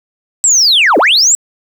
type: linear two-way sweep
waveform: sine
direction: down then up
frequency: 7902 to 255.9 to 7902 Hz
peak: -4 dBFS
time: 0.44-1.35 s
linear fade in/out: 0 ms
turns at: 0.98 s
effects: tanh soft clip ceiling -3 dBFS + 7-bit